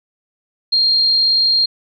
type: tone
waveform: sine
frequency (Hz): 4213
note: C8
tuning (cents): +11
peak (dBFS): -11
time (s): 0.72-1.66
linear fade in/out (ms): 10
effects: none